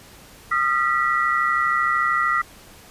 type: tone cluster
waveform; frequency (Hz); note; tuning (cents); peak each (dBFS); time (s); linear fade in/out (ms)
sine; 1230 / 1363 / 1948; D#6 / F6 / B6; -20 / -43 / -24; -22; 0.51-2.42; 10
effects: pink hiss -46 dBFS RMS until 2.9 s + resampled to 32000 Hz